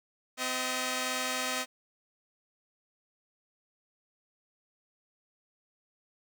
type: tone pair together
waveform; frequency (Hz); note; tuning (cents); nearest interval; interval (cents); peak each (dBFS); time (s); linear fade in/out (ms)
5% pulse; 256.3 / 630; C4 / D#5; -36 / +21; octave + major third; 1557; -22; 0.37-1.66; 50
effects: none